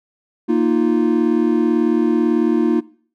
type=chord; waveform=triangle; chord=Bb suspended fourth; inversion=none; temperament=equal; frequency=233.1 / 311.1 / 349.2 Hz; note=Bb3 / Eb4 / F4; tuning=0 / 0 / 0 cents; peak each=-16 dBFS; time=0.48-2.81 s; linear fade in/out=20 ms; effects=noise-tail reverb RT60 0.5 s tail -21 dB re dry